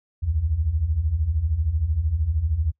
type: beating tone pair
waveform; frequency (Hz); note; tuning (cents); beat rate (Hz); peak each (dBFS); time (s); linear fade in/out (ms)
sine; 69.3 / 82.3; C#2 / E2; 0 / -2; 13; -26 / -21; 0.22-2.72; 20
effects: noise-tail reverb RT60 0.1 s tail -24 dB re dry